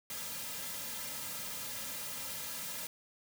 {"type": "noise with comb filter", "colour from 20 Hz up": "white", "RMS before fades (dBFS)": -41, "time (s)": [0.1, 2.87], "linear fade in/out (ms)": 2, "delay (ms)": 2.7, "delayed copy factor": -0.9, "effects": []}